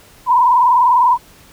sine tone with vibrato, 973 Hz, B5, 26 cents flat, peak -8 dBFS, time 0.26-1.18 s, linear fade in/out 50 ms, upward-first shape sine, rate 20 Hz, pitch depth 89 cents each way, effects pink hiss -45 dBFS RMS until 1.52 s

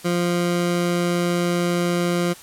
20% pulse tone, 174.61 Hz, F3, in tune, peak -14 dBFS, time 0.04-2.34 s, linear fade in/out 20 ms, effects white hiss -43 dBFS RMS until 2.42 s + low-pass 12000 Hz 12 dB/octave

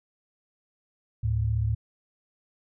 sine tone pair together, 73.5 / 108.99 Hz, D2 / A2, +2 / -16 cents, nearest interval perfect fifth, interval 682 cents, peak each -28 / -24 dBFS, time 1.23-1.75 s, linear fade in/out 10 ms, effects none

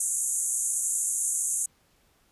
pink band-pass noise, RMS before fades -28 dBFS, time 0-1.66 s, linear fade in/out 5 ms, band 6600 to 11000 Hz, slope 96 dB/octave, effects pink hiss -65 dBFS RMS until 2.31 s + resampled to 32000 Hz

